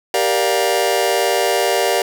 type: chord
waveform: sawtooth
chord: G minor seventh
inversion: none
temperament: just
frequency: 392 / 470.4 / 588 / 705.6 Hz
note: G4 / Bb4 / D5 / F5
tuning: 0 / +16 / +2 / +18 cents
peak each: -16 dBFS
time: 0.14-2.02 s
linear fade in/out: 2 ms
effects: none